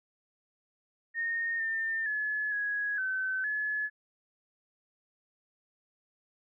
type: tone with pitch steps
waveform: sine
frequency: 1843 / 1803 / 1709 / 1666 / 1528 / 1708 Hz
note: A#6 / A6 / G#6 / G#6 / G6 / G#6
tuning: -20 / +42 / +49 / +5 / -45 / +48 cents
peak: -29 dBFS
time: 1.14-3.9 s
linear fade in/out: 50 ms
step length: 460 ms
effects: none